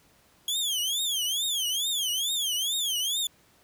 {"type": "tone with vibrato", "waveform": "sawtooth", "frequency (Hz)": 3284, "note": "G#7", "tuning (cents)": -20, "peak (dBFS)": -23, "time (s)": [0.48, 3.27], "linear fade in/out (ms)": 2, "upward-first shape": "triangle", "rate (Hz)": 2.3, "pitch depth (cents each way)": 240, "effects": ["pink hiss -61 dBFS RMS until 3.63 s", "high-pass 60 Hz 12 dB/octave"]}